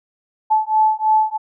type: beating tone pair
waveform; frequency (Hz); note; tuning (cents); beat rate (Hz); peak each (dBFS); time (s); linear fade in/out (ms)
sine; 866 / 869.1; A5 / A5; -28 / -22; 3.1; -16; 0.5-1.38; 20
effects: none